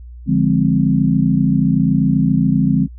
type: chord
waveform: sine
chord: D half-diminished seventh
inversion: none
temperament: equal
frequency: 146.83 / 174.61 / 207.7 / 261.6 Hz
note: D3 / F3 / Ab3 / C4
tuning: 0 / 0 / 0 / 0 cents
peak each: -17 dBFS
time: 0.26-2.88 s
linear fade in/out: 50 ms
effects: added 60 Hz sine -32 dBFS peak until 2.98 s